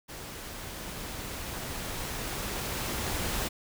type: noise with level ramp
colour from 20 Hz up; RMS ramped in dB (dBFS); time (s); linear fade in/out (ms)
pink; -42 to -31; 0.08-3.49; 20
effects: none